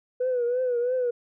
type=tone with vibrato; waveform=sine; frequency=493.9 Hz; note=B4; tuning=in tune; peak=-21 dBFS; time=0.2-1.11 s; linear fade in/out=10 ms; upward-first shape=triangle; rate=3 Hz; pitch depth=83 cents each way; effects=tanh soft clip ceiling -19 dBFS